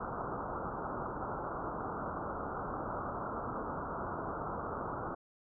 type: low-pass noise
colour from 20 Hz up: white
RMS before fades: -39 dBFS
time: 0-5.15 s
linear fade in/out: 10 ms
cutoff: 1400 Hz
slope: 96 dB/octave
effects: none